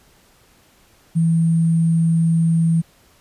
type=tone with sample-and-hold; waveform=sine; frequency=164.81 Hz; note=E3; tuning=in tune; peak=-13 dBFS; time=1.15-2.82 s; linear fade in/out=20 ms; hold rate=8820 Hz; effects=pink hiss -54 dBFS RMS until 3.2 s + resampled to 32000 Hz